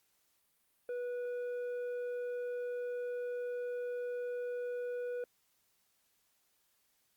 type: tone with tanh clipping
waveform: sine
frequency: 489.2 Hz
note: B4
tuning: 16 cents flat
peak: -37 dBFS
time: 0.89-5.24 s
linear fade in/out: 2 ms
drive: 6 dB
effects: white hiss -75 dBFS RMS until 7.16 s + Opus 48 kbps